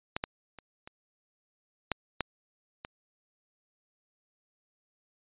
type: clicks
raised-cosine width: 0.3 ms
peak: -15 / -14 / -30 / -29 / -12 / -12 / -22 dBFS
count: 7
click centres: 0.165 / 0.239 / 0.587 / 0.875 / 1.917 / 2.207 / 2.849 s
effects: resampled to 8000 Hz